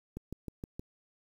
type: click train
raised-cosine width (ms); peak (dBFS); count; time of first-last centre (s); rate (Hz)
3; -26; 5; 0.17-0.795; 6.4
effects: 9-bit